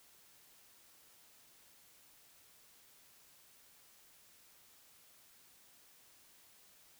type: silence
effects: white hiss -64 dBFS RMS until 6.99 s